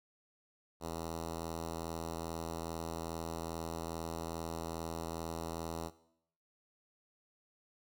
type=tone with notch filter; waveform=5% pulse; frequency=82.41 Hz; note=E2; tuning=in tune; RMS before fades=-41 dBFS; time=0.8-5.91 s; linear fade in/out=50 ms; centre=2300 Hz; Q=1.3; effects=noise-tail reverb RT60 0.7 s tail -17 dB re dry